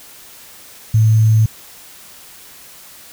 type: tone with sample-and-hold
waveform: sine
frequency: 110 Hz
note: A2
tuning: in tune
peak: -8 dBFS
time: 0.94-1.46 s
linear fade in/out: 5 ms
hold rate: 6300 Hz
effects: white hiss -40 dBFS RMS until 3.12 s